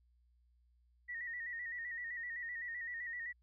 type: tone with vibrato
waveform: sine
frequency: 1899 Hz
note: A#6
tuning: 32 cents sharp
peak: -40 dBFS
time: 1.08-3.33 s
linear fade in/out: 20 ms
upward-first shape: square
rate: 7.8 Hz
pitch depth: 48 cents each way
effects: added 60 Hz sine -68 dBFS peak until 3.42 s